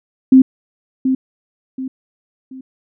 sine tone with echo, 261.6 Hz, C4, in tune, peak -3 dBFS, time 0.32-0.42 s, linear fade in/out 5 ms, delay 730 ms, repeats 3, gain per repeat -9 dB, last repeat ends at 2.61 s, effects none

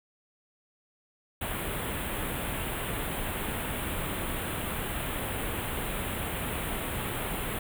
pink band-stop noise, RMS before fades -33 dBFS, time 1.41-7.59 s, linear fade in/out 5 ms, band 3500 to 8600 Hz, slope 48 dB/octave, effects none

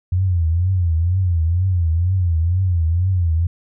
sine tone with vibrato, 87.31 Hz, F2, in tune, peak -14 dBFS, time 0.12-3.47 s, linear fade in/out 5 ms, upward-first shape triangle, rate 2.1 Hz, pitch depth 170 cents each way, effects none

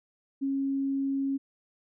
sine tone, 273.3 Hz, C#4, 24 cents flat, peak -26 dBFS, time 0.41-1.38 s, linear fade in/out 20 ms, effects none

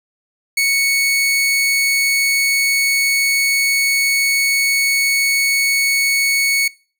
sawtooth tone, 2217 Hz, C#7, in tune, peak -10 dBFS, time 0.57-6.68 s, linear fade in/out 5 ms, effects noise-tail reverb RT60 0.4 s tail -23 dB re dry

